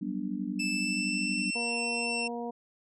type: chord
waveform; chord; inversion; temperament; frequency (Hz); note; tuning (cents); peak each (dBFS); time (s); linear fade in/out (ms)
sine; G major seventh; third; just; 183.75 / 196 / 245 / 294; F#3 / G3 / B3 / D4; -12 / 0 / -14 / +2; -40 / -35 / -36 / -36; 0.01-1.51; 10
type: tone with pitch glide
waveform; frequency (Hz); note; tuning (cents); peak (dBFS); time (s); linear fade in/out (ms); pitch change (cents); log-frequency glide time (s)
sawtooth; 2637 to 2699; E7 to E7; 0 to +40; -27; 0.59-2.28; 10; +40; 0.7-1.52
type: harmonic tone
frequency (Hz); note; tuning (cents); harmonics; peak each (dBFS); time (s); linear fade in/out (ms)
237.1; A#3; +30; 1 / 2 / 3 / 4; -37 / -37 / -39 / -43; 1.55-2.51; 10
effects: resampled to 22050 Hz